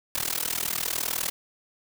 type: noise with amplitude modulation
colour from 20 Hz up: white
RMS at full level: -25 dBFS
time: 0.15-1.3 s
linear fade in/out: 0 ms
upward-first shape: sine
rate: 39.8 Hz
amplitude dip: 95%
effects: none